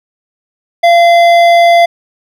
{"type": "tone with hard clipping", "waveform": "sine", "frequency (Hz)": 686, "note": "F5", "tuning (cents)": -31, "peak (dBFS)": -5, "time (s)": [0.83, 1.86], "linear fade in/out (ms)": 10, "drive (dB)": 11, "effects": []}